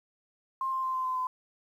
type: tone with pitch steps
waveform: sine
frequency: 1059 / 1051.1 / 1043.2 / 1035.4 / 1027.7 / 1020 Hz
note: C6 / C6 / C6 / C6 / C6 / C6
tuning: +21 / +8 / -5 / -18 / -31 / -44 cents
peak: -28 dBFS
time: 0.61-1.27 s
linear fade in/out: 2 ms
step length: 110 ms
effects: 10-bit